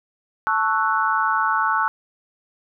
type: chord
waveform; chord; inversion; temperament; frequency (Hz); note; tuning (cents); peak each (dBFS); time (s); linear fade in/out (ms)
sine; F# minor seventh; first; equal; 880 / 1108.7 / 1318.5 / 1480; A5 / C#6 / E6 / F#6; 0 / 0 / 0 / 0; -23; 0.47-1.88; 0
effects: none